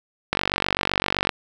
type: click train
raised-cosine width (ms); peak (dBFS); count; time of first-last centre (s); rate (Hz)
0.3; -3; 47; 0.33-1.292; 47.8
effects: 7-bit